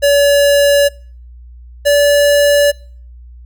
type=tone pair in turn; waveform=square; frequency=570 / 576.6 Hz; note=C#5 / D5; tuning=+48 / -32 cents; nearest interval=unison; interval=20 cents; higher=second; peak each=-8 dBFS; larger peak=neither; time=0.02-0.89 / 1.85-2.72 s; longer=neither; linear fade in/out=20 ms; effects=noise-tail reverb RT60 0.5 s tail -26 dB re dry + added 60 Hz sine -33 dBFS peak until 3.45 s